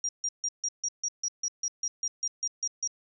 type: tone bursts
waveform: sine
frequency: 5700 Hz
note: F8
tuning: 34 cents sharp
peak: -27 dBFS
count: 15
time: 0.04-2.875 s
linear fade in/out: 2 ms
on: 49 ms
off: 150 ms
effects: none